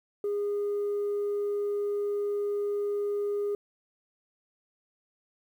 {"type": "tone", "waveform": "sine", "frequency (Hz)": 409.3, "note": "G#4", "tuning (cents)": -25, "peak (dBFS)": -25, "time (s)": [0.24, 3.55], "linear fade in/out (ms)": 2, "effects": ["tanh soft clip ceiling -25 dBFS", "10-bit"]}